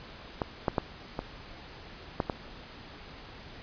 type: clicks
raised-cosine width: 1 ms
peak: -14 / -11 / -11 / -17 / -12 / -15 dBFS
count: 6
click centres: 0.418 / 0.682 / 0.782 / 1.191 / 2.202 / 2.298 s
effects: pink hiss -47 dBFS RMS until 3.62 s + resampled to 11025 Hz